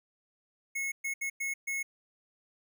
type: tone bursts at uneven times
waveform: square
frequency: 2181 Hz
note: C#7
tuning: 29 cents flat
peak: -32 dBFS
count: 5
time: 0.75-0.92 / 1.04-1.14 / 1.21-1.3 / 1.4-1.54 / 1.67-1.83 s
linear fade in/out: 10 ms
effects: none